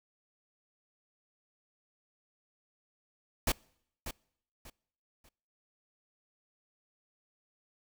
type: noise with echo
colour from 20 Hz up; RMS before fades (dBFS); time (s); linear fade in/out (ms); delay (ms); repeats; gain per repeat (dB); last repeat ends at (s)
pink; -28; 3.47-3.52; 5; 590; 3; -11; 5.29
effects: noise-tail reverb RT60 0.7 s tail -26 dB re dry

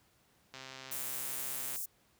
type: click train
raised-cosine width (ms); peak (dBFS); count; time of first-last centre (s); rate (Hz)
0.2; -29; 162; 0.54-1.76; 132
type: high-pass noise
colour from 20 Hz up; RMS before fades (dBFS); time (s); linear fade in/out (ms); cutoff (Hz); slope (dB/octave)
white; -39; 0.91-1.86; 10; 6800; 24
effects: pink hiss -69 dBFS RMS until 2.19 s + high-pass 60 Hz 12 dB/octave

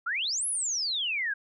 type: exponential two-way sweep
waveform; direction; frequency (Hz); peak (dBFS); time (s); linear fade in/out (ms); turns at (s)
sine; up then down; 1300 to 11150 to 1561; -27; 0.06-1.34; 10; 0.47
effects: none

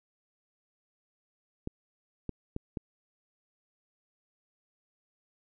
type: clicks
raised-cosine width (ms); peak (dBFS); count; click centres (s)
3; -21; 4; 1.674 / 2.293 / 2.564 / 2.772
effects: none

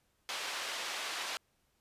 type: band-pass noise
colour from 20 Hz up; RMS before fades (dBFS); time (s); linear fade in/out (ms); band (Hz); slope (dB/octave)
white; -39; 0.29-1.37; 0; 550 to 4100; 12
effects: pink hiss -75 dBFS RMS until 1.8 s + resampled to 32000 Hz

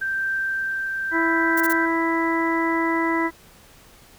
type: tone with tremolo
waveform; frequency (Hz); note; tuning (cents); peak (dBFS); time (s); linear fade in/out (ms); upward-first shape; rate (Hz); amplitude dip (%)
sine; 1568; G6; 0; -21; 0.01-1.86; 10; triangle; 0.82; 30
type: harmonic tone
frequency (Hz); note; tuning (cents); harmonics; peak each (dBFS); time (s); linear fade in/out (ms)
330; E4; +2; 1 / 2 / 3 / 4 / 5 / 6; -22 / -32 / -25 / -32 / -34 / -26; 1.11-3.31; 50
type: noise bursts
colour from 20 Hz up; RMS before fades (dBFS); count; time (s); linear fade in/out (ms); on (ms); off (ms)
violet; -28; 3; 1.57-1.729; 5; 35; 27
effects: pink hiss -50 dBFS RMS until 4.18 s

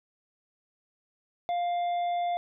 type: harmonic tone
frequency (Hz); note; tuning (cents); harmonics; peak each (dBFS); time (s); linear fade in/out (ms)
700; F5; +4; 1 / 3 / 5; -26 / -45 / -47; 1.49-2.37; 0
effects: none

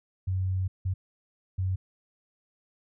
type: tone bursts at uneven times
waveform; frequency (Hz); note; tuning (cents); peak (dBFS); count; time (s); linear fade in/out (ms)
sine; 93.6; F#2; +20; -25; 3; 0.27-0.68 / 0.85-0.94 / 1.58-1.76; 10
effects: none

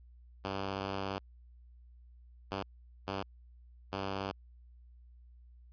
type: tone bursts at uneven times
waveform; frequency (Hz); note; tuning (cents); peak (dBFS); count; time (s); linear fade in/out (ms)
5% pulse; 97.4; G2; -11; -24; 4; 0.44-1.19 / 2.51-2.63 / 3.07-3.23 / 3.92-4.32; 10
effects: added 60 Hz sine -54 dBFS peak until 5.72 s + resampled to 11025 Hz

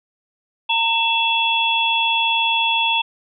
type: tone cluster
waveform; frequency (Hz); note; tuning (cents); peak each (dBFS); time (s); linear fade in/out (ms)
sine; 914 / 2673 / 3372; A#5 / E7 / G#7; -34 / +23 / +26; -20; 0.69-3.02; 10
effects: none

